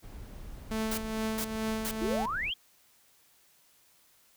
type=noise; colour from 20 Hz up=brown; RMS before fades=-44 dBFS; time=0.02-2.51 s; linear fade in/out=20 ms
type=tone with tremolo; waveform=sawtooth; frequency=220 Hz; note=A3; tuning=in tune; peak=-25 dBFS; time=0.71-2.26 s; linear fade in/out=5 ms; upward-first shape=triangle; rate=2.3 Hz; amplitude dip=60%
type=noise bursts; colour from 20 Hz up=white; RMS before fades=-35 dBFS; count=3; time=0.91-1.914 s; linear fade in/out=5 ms; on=68 ms; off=400 ms
type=exponential sweep; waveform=sine; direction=up; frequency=311.1 to 3362 Hz; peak=-30 dBFS; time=2.01-2.54 s; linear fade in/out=10 ms
effects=white hiss -64 dBFS RMS until 4.36 s